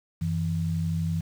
sine tone pair together, 92.08 / 163.8 Hz, F#2 / E3, -8 / -11 cents, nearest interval minor seventh, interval 997 cents, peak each -29 / -26 dBFS, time 0.21-1.21 s, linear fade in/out 10 ms, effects 8-bit

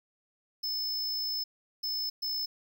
square tone bursts at uneven times, 5240 Hz, E8, 11 cents flat, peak -31 dBFS, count 3, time 0.63-1.44 / 1.83-2.1 / 2.22-2.46 s, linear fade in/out 10 ms, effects none

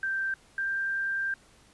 sine tone pair in turn, 1568 / 1582.6 Hz, G6 / G6, 0 / +16 cents, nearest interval unison, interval 16 cents, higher second, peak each -27 dBFS, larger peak neither, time 0.03-0.34 / 0.58-1.34 s, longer second, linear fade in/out 2 ms, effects pink hiss -59 dBFS RMS until 1.73 s + resampled to 24000 Hz

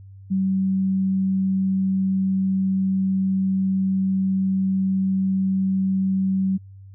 sine tone, 190.9 Hz, G3, 46 cents flat, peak -18 dBFS, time 0.3-6.58 s, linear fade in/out 20 ms, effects added 97 Hz sine -40 dBFS peak until 6.94 s

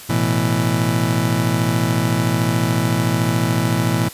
30% pulse chord, A suspended second, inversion none, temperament just, 110 / 123.75 / 165 Hz, A2 / B2 / E3, 0 / +4 / +2 cents, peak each -18 dBFS, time 0.09-4.09 s, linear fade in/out 10 ms, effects white hiss -37 dBFS RMS until 4.13 s + resampled to 32000 Hz

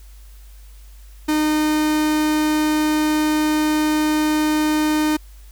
45% pulse tone, 306.1 Hz, D#4, 28 cents flat, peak -16 dBFS, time 1.28-5.17 s, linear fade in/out 10 ms, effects added 50 Hz sine -39 dBFS peak until 5.51 s + white hiss -53 dBFS RMS until 5.51 s

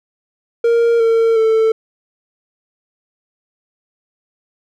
triangle tone with pitch steps, 466.2 / 455 / 444.1 Hz, A#4 / A#4 / A4, 0 / -42 / +16 cents, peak -8 dBFS, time 0.64-1.72 s, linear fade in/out 5 ms, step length 360 ms, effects none

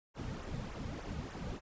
brown noise with flanger, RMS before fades -42 dBFS, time 0.14-1.61 s, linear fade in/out 50 ms, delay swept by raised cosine 0.21 to 3.01 ms, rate 3.4 Hz, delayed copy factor -0.7, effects resampled to 16000 Hz

